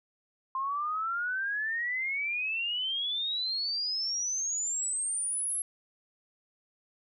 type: exponential sweep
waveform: sine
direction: up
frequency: 1048 to 11175 Hz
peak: -29 dBFS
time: 0.55-5.62 s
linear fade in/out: 2 ms
effects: none